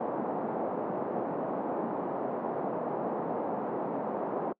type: band-pass noise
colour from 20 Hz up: white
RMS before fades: -33 dBFS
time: 0-4.53 s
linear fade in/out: 10 ms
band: 180 to 830 Hz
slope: 24 dB/octave
effects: noise-tail reverb RT60 0.1 s tail -25 dB re dry